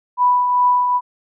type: tone with tremolo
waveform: sine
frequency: 987.8 Hz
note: B5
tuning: in tune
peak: -10 dBFS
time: 0.17-1.01 s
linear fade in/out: 50 ms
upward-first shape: triangle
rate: 2.5 Hz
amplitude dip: 45%
effects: none